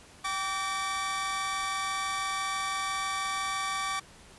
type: tone cluster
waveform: sawtooth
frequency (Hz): 778 / 1154 / 1838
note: G5 / D6 / A#6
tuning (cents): -13 / -31 / -25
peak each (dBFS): -34 / -27 / -36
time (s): 0.24-4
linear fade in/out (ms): 10
effects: pink hiss -53 dBFS RMS until 4.38 s + resampled to 24000 Hz